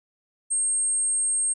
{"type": "tone", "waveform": "sine", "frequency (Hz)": 8500, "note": "C9", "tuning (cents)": 26, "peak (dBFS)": -21, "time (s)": [0.5, 1.54], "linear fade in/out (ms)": 20, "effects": []}